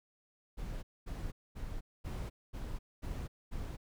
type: noise bursts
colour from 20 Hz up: brown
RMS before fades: -40 dBFS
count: 7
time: 0.57-3.77 s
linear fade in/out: 20 ms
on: 260 ms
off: 230 ms
effects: none